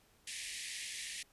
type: band-pass noise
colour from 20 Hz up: pink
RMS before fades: -44 dBFS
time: 0.27-1.23 s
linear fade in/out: 5 ms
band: 1800 to 11000 Hz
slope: 96 dB/octave
effects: pink hiss -68 dBFS RMS until 1.32 s + resampled to 32000 Hz